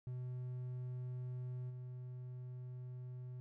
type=tone with level steps; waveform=triangle; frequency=125.5 Hz; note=B2; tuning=28 cents sharp; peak=-39 / -43 dBFS; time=0.07-3.4 s; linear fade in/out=0 ms; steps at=1.69 s; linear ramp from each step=20 ms; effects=none